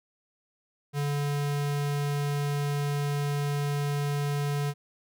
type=tone; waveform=square; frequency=144.1 Hz; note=D3; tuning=33 cents flat; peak=-27 dBFS; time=0.93-4.74 s; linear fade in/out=50 ms; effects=none